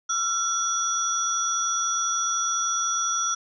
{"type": "tone cluster", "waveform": "sine", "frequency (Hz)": [1357, 3404, 5770, 5980], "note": ["E6", "G#7", "F#8", "F#8"], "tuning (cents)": [50, 42, -44, 17], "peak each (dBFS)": [-26, -35, -26, -32], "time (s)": [0.09, 3.35], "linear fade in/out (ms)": 10, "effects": []}